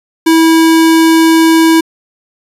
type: tone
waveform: square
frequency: 325.4 Hz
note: E4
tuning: 22 cents flat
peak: -5 dBFS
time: 0.26-1.81 s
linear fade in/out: 10 ms
effects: resampled to 32000 Hz